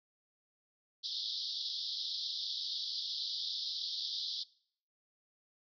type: band-pass noise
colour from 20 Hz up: pink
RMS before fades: -39 dBFS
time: 1.03-4.44 s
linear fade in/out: 20 ms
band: 3400 to 5200 Hz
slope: 96 dB/octave
effects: noise-tail reverb RT60 0.6 s tail -22 dB re dry